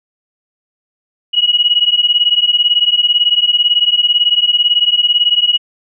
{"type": "beating tone pair", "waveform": "sine", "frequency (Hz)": [2900, 2918], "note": ["F#7", "F#7"], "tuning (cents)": [-35, -25], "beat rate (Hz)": 18, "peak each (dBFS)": -12, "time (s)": [1.33, 5.58], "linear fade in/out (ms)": 20, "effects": []}